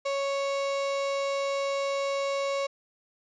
35% pulse tone, 554 Hz, C#5, 1 cent flat, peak -25 dBFS, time 0.05-2.67 s, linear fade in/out 10 ms, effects resampled to 16000 Hz

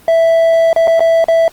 triangle tone with dropouts, 659.3 Hz, E5, in tune, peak -5 dBFS, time 0.08-1.48 s, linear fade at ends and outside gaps 1 ms, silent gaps 0.73-0.762 / 0.873-0.878 / 0.995-1.005 / 1.242-1.284 s, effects pink hiss -43 dBFS RMS until 1.52 s + Opus 24 kbps

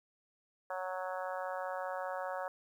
harmonic tone, 185 Hz, F#3, in tune, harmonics 3 / 4 / 5 / 6 / 7 / 8 / 9, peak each -40 / -42 / -44 / -46 / -47 / -48 / -49 dBFS, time 0.7-2.48 s, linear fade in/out 2 ms, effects 11-bit

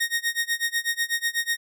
sawtooth tone with tremolo, 1861 Hz, A#6, 3 cents flat, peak -17 dBFS, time 0-1.57 s, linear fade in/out 10 ms, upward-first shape sine, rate 8.1 Hz, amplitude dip 95%, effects none

